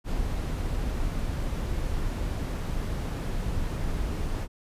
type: noise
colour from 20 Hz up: brown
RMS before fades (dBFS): -29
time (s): 0.04-4.48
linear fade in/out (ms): 50
effects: resampled to 32000 Hz